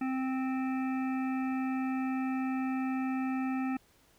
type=harmonic tone; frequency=261.6 Hz; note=C4; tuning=in tune; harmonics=1 / 3 / 5 / 7 / 9 / 10; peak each=-30 / -40 / -44 / -47 / -49 / -50 dBFS; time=0.01-3.77 s; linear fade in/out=5 ms; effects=pink hiss -65 dBFS RMS until 4.18 s